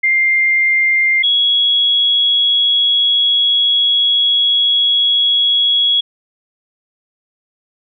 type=tone pair in turn; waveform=sine; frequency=2103 / 3338 Hz; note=C7 / G#7; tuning=+8 / +8 cents; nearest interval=minor sixth; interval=800 cents; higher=second; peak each=-10 dBFS; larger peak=neither; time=0.03-1.23 / 1.23-6.01 s; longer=second; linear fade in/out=10 ms; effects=none